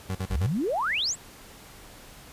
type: tone bursts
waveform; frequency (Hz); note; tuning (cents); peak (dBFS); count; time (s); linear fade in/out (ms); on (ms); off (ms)
30% pulse; 94; F#2; +28; -25; 4; 0.09-0.469; 10; 64; 41
type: exponential sweep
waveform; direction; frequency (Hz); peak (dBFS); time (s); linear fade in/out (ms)
sine; up; 41.61 to 8372; -24; 0.29-1.16; 50
effects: pink hiss -48 dBFS RMS until 2.32 s + resampled to 32000 Hz